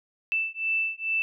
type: beating tone pair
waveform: sine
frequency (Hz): 2649 / 2651.3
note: E7 / E7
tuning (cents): +8 / +9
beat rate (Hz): 2.3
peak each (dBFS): -28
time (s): 0.32-1.22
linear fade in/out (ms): 0
effects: none